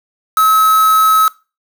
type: tone with quantisation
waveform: triangle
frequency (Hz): 1288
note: E6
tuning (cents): -41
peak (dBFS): -6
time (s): 0.37-1.28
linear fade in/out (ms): 2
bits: 3
effects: noise-tail reverb RT60 0.3 s tail -20 dB re dry